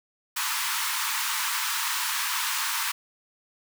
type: high-pass noise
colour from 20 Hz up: pink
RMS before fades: -28 dBFS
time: 0.36-2.92 s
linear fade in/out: 10 ms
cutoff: 890 Hz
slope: 96 dB/octave
effects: none